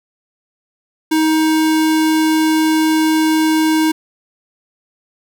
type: tone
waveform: square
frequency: 315.2 Hz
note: D#4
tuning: 23 cents sharp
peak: -12 dBFS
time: 1.11-3.92 s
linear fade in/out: 10 ms
effects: none